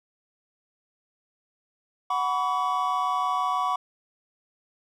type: chord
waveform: triangle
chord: F# suspended fourth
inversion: none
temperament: equal with one note detuned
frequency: 740 / 987.8 / 1134 Hz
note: F#5 / B5 / C#6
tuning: 0 / 0 / +39 cents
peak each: -27 / -27 / -24 dBFS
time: 2.1-3.76 s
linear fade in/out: 5 ms
effects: none